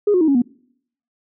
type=tone with pitch steps; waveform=sine; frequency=413.2 / 361.8 / 316.8 / 277.4 / 242.9 Hz; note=G#4 / F#4 / D#4 / C#4 / B3; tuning=-9 / -39 / +31 / +1 / -29 cents; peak=-11 dBFS; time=0.07-0.42 s; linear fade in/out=5 ms; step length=70 ms; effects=noise-tail reverb RT60 0.7 s tail -26 dB re dry + tanh soft clip ceiling -7 dBFS